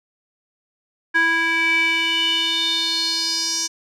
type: tone with band-pass filter sweep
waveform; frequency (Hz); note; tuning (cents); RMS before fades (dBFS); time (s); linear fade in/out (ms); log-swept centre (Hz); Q
square; 329.6; E4; 0; -20; 1.14-3.68; 20; 1700 to 5900; 5.6
effects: none